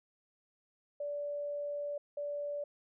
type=tone bursts at uneven times; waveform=sine; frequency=580 Hz; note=D5; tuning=22 cents flat; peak=-35 dBFS; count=2; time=1-1.98 / 2.17-2.64 s; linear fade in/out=5 ms; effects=none